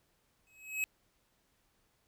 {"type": "tone with exponential growth", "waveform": "square", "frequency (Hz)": 2560, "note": "D#7", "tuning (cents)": 49, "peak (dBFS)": -29, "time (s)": [0.47, 0.84], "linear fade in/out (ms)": 0, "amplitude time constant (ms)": 80, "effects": ["pink hiss -74 dBFS RMS until 2.07 s"]}